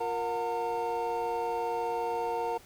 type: tone cluster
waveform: triangle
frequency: 352.6 / 467.4 / 723 / 910 Hz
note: F4 / A#4 / F#5 / A#5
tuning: +17 / +5 / -40 / -42 cents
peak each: -40 / -31 / -34 / -31 dBFS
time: 0-2.58 s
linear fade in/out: 10 ms
effects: pink hiss -55 dBFS RMS until 2.65 s